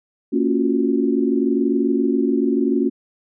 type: chord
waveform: sine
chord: Gb major seventh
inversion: first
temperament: equal with one note detuned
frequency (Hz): 230.1 / 277.2 / 349.2 / 370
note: Bb3 / Db4 / F4 / Gb4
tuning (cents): -22 / 0 / 0 / 0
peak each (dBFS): -21 / -19 / -23 / -23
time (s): 0.32-2.9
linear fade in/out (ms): 20
effects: none